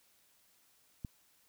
click, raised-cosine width 5 ms, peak -27 dBFS, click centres 1.048 s, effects white hiss -69 dBFS RMS until 1.48 s

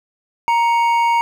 triangle tone pair together, 935.5 / 2225 Hz, A#5 / C#7, +6 / +6 cents, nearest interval octave + minor third, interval 1500 cents, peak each -11 / -22 dBFS, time 0.48-1.21 s, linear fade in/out 0 ms, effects none

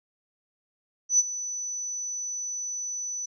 sine tone with ADSR envelope, 5980 Hz, F#8, 17 cents sharp, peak -15 dBFS, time 1.09-3.26 s, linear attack 100 ms, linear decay 31 ms, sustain -15 dB, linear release 9 ms, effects none

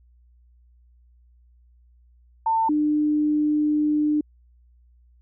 sine tone pair in turn, 897 / 300.3 Hz, A5 / D4, +33 / +39 cents, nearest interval octave + perfect fifth, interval 1894 cents, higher first, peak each -18 dBFS, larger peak neither, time 2.46-2.69 / 2.69-4.21 s, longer second, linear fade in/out 5 ms, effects added 60 Hz sine -53 dBFS peak until 5.21 s

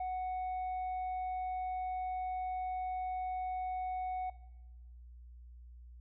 sine tone with tanh clipping, 740 Hz, F#5, in tune, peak -35 dBFS, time 0-4.3 s, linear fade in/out 5 ms, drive 1 dB, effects noise-tail reverb RT60 1.0 s tail -18 dB re dry + added 60 Hz sine -50 dBFS peak until 6 s

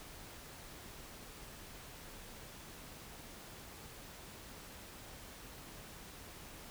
silence, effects pink hiss -52 dBFS RMS until 6.7 s

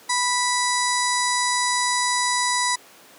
harmonic tone with a mistuned harmonic, 986 Hz, B5, 3 cents flat, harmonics 1 / 2 / 4 / 5 / 6 / 7 / 8 / 9 / 10, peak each -23 / -26 / -29 / -30 / -31 / -31 / -32 / -33 / -33 dBFS, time 0.09-2.76 s, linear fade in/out 10 ms, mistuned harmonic 10, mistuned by +47 cents, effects pink hiss -48 dBFS RMS until 3.18 s + high-pass 300 Hz 12 dB/octave

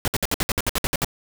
pink noise bursts, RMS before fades -22 dBFS, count 12, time 0.05-1.046 s, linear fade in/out 0 ms, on 28 ms, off 60 ms, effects none

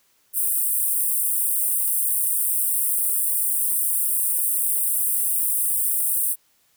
pink high-pass noise, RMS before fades -22 dBFS, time 0.33-6.36 s, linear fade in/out 50 ms, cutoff 8500 Hz, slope 96 dB/octave, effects white hiss -63 dBFS RMS until 6.76 s

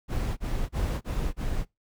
brown noise bursts, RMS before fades -28 dBFS, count 5, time 0.08-1.654 s, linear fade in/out 50 ms, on 290 ms, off 31 ms, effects noise-tail reverb RT60 0.2 s tail -24 dB re dry

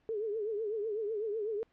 sine tone with vibrato, 428.9 Hz, A4, 44 cents flat, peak -32 dBFS, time 0.09-1.63 s, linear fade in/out 0 ms, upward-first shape triangle, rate 8 Hz, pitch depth 130 cents each way, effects pink hiss -72 dBFS RMS until 1.72 s + low-pass 3000 Hz 12 dB/octave

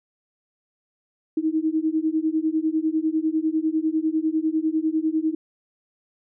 sine beating tone pair, 311.1 / 321.1 Hz, D#4 / E4, 0 / -45 cents, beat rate 10 Hz, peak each -23 dBFS, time 1.37-5.35 s, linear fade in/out 5 ms, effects none

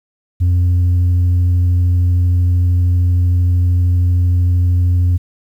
sine tone, 88.7 Hz, F2, 27 cents sharp, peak -7 dBFS, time 0.4-5.18 s, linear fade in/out 20 ms, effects tanh soft clip ceiling -9 dBFS + 8-bit

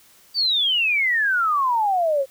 sine exponential sweep, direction down, 4699 to 523.3 Hz, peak -17 dBFS, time 0.34-2.26 s, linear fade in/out 50 ms, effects white hiss -53 dBFS RMS until 2.3 s

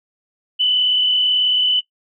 sine tone with frequency modulation, 2997 Hz, F#7, 22 cents sharp, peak -13 dBFS, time 0.59-1.81 s, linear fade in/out 20 ms, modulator 38.3 Hz, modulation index 1.3, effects noise-tail reverb RT60 0.1 s tail -18 dB re dry

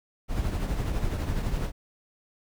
brown noise with tremolo, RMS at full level -26 dBFS, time 0.28-1.72 s, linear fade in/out 50 ms, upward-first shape triangle, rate 12 Hz, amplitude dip 50%, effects none

